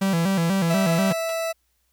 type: tone with vibrato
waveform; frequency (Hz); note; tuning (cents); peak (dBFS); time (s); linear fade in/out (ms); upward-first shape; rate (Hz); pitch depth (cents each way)
45% pulse; 180; F#3; -47; -19; 0.01-1.13; 10; square; 4.1; 130
type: tone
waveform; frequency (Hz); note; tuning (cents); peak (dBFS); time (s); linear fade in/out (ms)
40% pulse; 658; E5; -3; -23; 0.69-1.53; 20
type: tone with exponential decay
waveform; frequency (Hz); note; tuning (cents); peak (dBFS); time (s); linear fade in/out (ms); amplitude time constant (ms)
5% pulse; 477.3; A#4; +41; -25; 1.29-1.38; 2; 19
effects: added 60 Hz sine -70 dBFS peak until 1.92 s + white hiss -70 dBFS RMS until 1.92 s